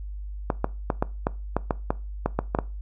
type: clicks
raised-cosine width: 1 ms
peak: -8 dBFS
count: 12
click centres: 0.502 / 0.644 / 0.902 / 1.025 / 1.269 / 1.566 / 1.708 / 1.905 / 2.26 / 2.39 / 2.549 / 2.588 s
effects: noise-tail reverb RT60 0.3 s tail -20 dB re dry + added 50 Hz sine -32 dBFS peak until 2.81 s